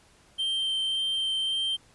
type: tone with vibrato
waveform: triangle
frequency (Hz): 3136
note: G7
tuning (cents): 0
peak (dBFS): -24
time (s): 0.38-1.77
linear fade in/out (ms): 20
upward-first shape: sine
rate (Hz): 1.8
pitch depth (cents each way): 8
effects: pink hiss -59 dBFS RMS until 1.94 s + resampled to 24000 Hz